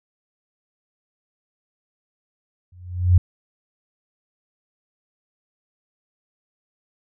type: tone with exponential growth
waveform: sine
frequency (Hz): 89.6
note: F2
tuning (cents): +45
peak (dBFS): -7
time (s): 2.72-3.18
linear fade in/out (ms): 5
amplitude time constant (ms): 100
effects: none